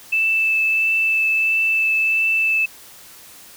sine tone with vibrato, 2637 Hz, E7, in tune, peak -15 dBFS, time 0.12-2.66 s, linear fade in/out 10 ms, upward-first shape triangle, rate 1.5 Hz, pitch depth 10 cents each way, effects white hiss -43 dBFS RMS until 3.56 s

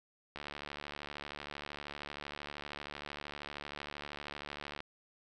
click train, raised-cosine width 0.3 ms, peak -26 dBFS, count 325, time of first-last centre 0.36-4.804 s, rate 72.9 Hz, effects none

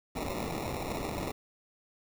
violet noise with sample-and-hold, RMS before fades -35 dBFS, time 0.15-1.32 s, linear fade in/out 10 ms, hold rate 1575 Hz, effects none

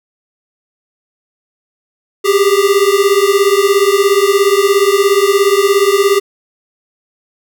square beating tone pair, 390 / 407 Hz, G4 / G#4, -9 / -35 cents, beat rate 17 Hz, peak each -12 dBFS, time 2.24-6.2 s, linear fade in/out 20 ms, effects none

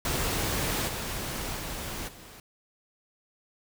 pink noise with level steps, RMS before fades -29 / -34 / -36 / -48 dBFS, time 0.05-2.4 s, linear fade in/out 2 ms, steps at 0.87 / 1.55 / 2.07 s, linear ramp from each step 20 ms, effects none

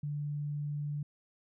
sine tone, 146.6 Hz, D3, 3 cents flat, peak -33 dBFS, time 0.03-1.03 s, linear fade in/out 5 ms, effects none

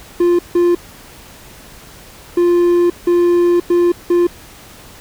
triangle tone bursts at uneven times, 349.2 Hz, F4, in tune, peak -7 dBFS, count 6, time 0.2-0.39 / 0.55-0.75 / 2.37-2.9 / 3.07-3.6 / 3.7-3.92 / 4.1-4.27 s, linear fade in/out 5 ms, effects pink hiss -39 dBFS RMS until 5 s

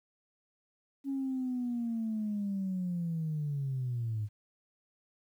sine linear sweep, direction down, 277.2 to 102.8 Hz, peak -30 dBFS, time 1.04-4.29 s, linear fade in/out 50 ms, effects tanh soft clip ceiling -27 dBFS + 11-bit

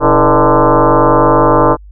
sine tone with frequency modulation, 277.2 Hz, C#4, in tune, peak -5 dBFS, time 0-1.77 s, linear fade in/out 50 ms, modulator 151 Hz, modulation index 6.2, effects added 50 Hz sine -32 dBFS peak until 1.91 s

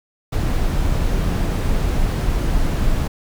brown noise, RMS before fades -18 dBFS, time 0.32-3.08 s, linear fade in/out 10 ms, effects none

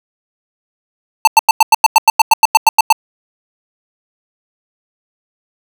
square tone bursts, 888 Hz, A5, 16 cents sharp, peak -3 dBFS, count 15, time 1.25-2.926 s, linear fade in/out 2 ms, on 24 ms, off 94 ms, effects none

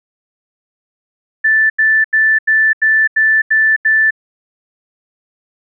sine tone bursts, 1760 Hz, A6, in tune, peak -8 dBFS, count 8, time 1.44-4.108 s, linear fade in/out 10 ms, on 260 ms, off 84 ms, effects none

